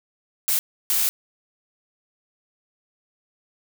blue noise bursts at uneven times, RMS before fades -21 dBFS, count 2, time 0.48-0.59 / 0.9-1.09 s, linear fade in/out 0 ms, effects none

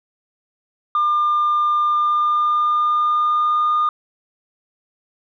sine tone with pitch glide, 1200 to 1218.2 Hz, D6 to D#6, +37 to -37 cents, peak -13 dBFS, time 0.95-3.89 s, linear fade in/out 2 ms, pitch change +26 cents, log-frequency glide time 1.87-3.7 s, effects tanh soft clip ceiling -12 dBFS

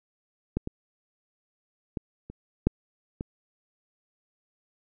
clicks, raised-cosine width 3 ms, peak -13 / -19 / -17 / -27 / -7 / -19 dBFS, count 6, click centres 0.57 / 0.674 / 1.972 / 2.3 / 2.67 / 3.209 s, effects none

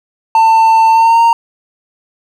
triangle tone with pitch glide, 895 to 925 Hz, A5 to A#5, +29 to -14 cents, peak -3 dBFS, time 0.35-1.33 s, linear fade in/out 2 ms, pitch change +57 cents, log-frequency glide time 0.88-1.22 s, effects none

